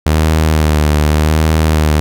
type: tone with vibrato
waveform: sawtooth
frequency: 77 Hz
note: D#2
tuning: 17 cents flat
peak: -5 dBFS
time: 0.06-2 s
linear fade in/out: 0 ms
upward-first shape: sine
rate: 0.85 Hz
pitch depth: 43 cents each way
effects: none